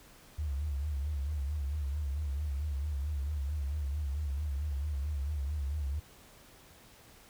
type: tone with vibrato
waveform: sine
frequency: 72.1 Hz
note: D2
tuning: 31 cents flat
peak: -31 dBFS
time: 0.38-6 s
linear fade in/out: 10 ms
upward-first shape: sine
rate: 4.5 Hz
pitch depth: 110 cents each way
effects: pink hiss -57 dBFS RMS until 7.29 s